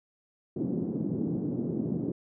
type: band-pass noise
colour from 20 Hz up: white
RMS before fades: -31 dBFS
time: 0.56-2.12 s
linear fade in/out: 5 ms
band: 140 to 320 Hz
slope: 24 dB/octave
effects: none